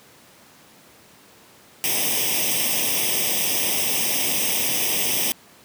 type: noise with comb filter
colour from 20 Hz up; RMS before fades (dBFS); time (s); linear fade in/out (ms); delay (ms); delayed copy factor
white; -22; 1.84-5.32; 0; 0.35; +0.9
effects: pink hiss -50 dBFS RMS until 5.64 s + high-pass 150 Hz 12 dB/octave